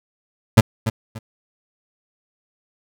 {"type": "tone with echo", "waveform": "30% pulse", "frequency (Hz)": 111, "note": "A2", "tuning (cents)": 16, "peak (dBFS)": -3, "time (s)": [0.57, 0.61], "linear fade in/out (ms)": 10, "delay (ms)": 290, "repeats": 2, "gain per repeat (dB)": -12, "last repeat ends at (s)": 1.19, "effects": []}